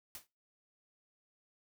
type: noise with exponential decay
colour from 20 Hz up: white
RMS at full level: -42 dBFS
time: 0.15-0.27 s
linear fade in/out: 1 ms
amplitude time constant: 26 ms
effects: noise-tail reverb RT60 0.3 s tail -24 dB re dry